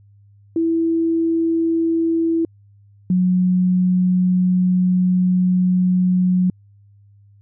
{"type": "tone pair in turn", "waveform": "sine", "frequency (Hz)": [329.6, 182.33], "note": ["E4", "F#3"], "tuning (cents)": [0, -25], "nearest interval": "minor seventh", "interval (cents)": 1025, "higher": "first", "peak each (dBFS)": [-15, -13], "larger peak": "second", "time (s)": [[0.56, 2.45], [3.1, 6.5]], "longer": "second", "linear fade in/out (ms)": 2, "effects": ["added 101 Hz sine -47 dBFS peak until 7.41 s"]}